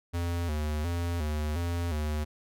square tone with vibrato, 80.7 Hz, E2, 36 cents flat, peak -29 dBFS, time 0.13-2.25 s, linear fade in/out 20 ms, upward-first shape square, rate 1.4 Hz, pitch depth 110 cents each way, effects none

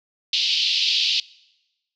white band-pass noise, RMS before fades -21 dBFS, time 0.33-1.2 s, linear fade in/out 2 ms, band 2700 to 4800 Hz, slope 48 dB/octave, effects noise-tail reverb RT60 1.0 s tail -23 dB re dry

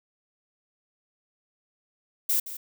violet noise with echo, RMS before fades -24 dBFS, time 2.29-2.4 s, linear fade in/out 5 ms, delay 170 ms, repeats 1, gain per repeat -13 dB, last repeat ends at 2.57 s, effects none

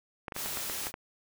clicks, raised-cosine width 0.5 ms, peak -21 dBFS, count 8, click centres 0.282 / 0.322 / 0.364 / 0.46 / 0.572 / 0.698 / 0.869 / 0.941 s
white noise, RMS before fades -36 dBFS, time 0.34-0.92 s, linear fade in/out 50 ms
effects none

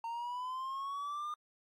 triangle linear sweep, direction up, 913 to 1216 Hz, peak -35 dBFS, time 0.04-1.34 s, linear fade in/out 2 ms, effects AAC 64 kbps

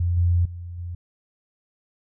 sine tone with level steps, 87.1 Hz, F2, 4 cents flat, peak -19 / -16 / -32 / -29 dBFS, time 0-0.95 s, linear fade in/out 5 ms, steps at 0.17 / 0.45 / 0.78 s, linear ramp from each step 5 ms, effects none

